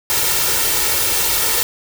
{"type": "noise with comb filter", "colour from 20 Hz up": "white", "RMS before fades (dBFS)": -17, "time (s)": [0.1, 1.63], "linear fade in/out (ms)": 0, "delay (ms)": 2.2, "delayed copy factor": 0.55, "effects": []}